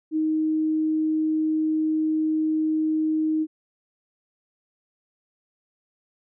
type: tone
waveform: sine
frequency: 312.9 Hz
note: D#4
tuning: 10 cents sharp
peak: -20 dBFS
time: 0.11-3.47 s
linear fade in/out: 50 ms
effects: none